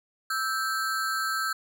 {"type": "ring-modulated tone", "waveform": "square", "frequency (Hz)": 1440, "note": "F#6", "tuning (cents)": -47, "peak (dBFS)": -24, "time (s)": [0.3, 1.53], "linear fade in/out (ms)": 5, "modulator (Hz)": 129, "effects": []}